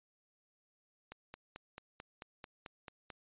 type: click train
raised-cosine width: 0.3 ms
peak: -30 dBFS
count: 10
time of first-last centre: 1.12-3.102 s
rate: 4.54 Hz
effects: resampled to 8000 Hz